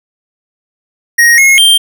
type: tone with pitch steps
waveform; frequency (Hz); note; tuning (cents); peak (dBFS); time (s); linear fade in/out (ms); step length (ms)
square; 1876 / 2163 / 3167; A#6 / C#7 / G7; +11 / -43 / +17; -4; 1.18-1.78; 10; 200
effects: none